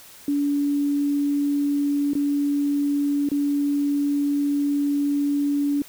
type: tone with dropouts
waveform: sine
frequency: 286.5 Hz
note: D4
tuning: 43 cents flat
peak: -19 dBFS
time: 0.28-5.82 s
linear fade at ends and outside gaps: 2 ms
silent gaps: 2.134-2.152 / 3.289-3.316 s
effects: white hiss -46 dBFS RMS until 5.88 s